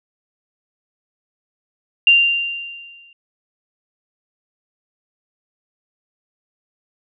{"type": "tone with exponential decay", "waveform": "sine", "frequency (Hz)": 2782, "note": "F7", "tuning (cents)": -7, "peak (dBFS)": -6, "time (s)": [2.07, 3.13], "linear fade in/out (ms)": 2, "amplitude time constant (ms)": 230, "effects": []}